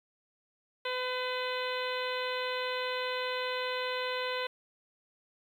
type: harmonic tone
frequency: 505 Hz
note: B4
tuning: 39 cents sharp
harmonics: 1 / 2 / 3 / 4 / 5 / 6 / 7 / 8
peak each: -35 / -38 / -40 / -41 / -42 / -43 / -43 / -44 dBFS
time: 0.85-4.47 s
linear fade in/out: 5 ms
effects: 10-bit